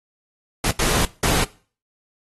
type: noise bursts at uneven times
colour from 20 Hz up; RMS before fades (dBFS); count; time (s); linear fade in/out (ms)
pink; -20; 3; 0.64-0.71 / 0.79-1.05 / 1.23-1.44; 2
effects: noise-tail reverb RT60 0.4 s tail -20 dB re dry + AAC 32 kbps